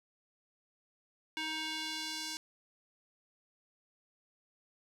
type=tone with band-pass filter sweep; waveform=square; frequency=314.3 Hz; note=D#4; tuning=18 cents sharp; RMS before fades=-39 dBFS; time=1.37-2.37 s; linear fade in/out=0 ms; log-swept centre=2700 to 5500 Hz; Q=1.4; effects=none